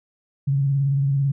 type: tone with vibrato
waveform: sine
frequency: 138.59 Hz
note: C#3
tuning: in tune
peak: -17 dBFS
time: 0.47-1.32 s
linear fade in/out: 10 ms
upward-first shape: square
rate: 18 Hz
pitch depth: 37 cents each way
effects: none